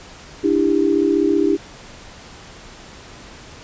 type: tone cluster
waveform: sine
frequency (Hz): 296.4 / 331.7 / 397.9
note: D4 / E4 / G4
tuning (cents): +16 / +11 / +26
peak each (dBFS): -18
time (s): 0.43-1.57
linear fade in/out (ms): 20
effects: pink hiss -40 dBFS RMS until 3.63 s + resampled to 16000 Hz